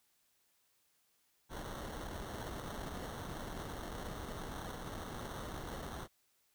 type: noise with sample-and-hold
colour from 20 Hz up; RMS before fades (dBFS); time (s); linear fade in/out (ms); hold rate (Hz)
pink; -44; 1.49-6.08; 50; 2450
effects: white hiss -75 dBFS RMS until 6.54 s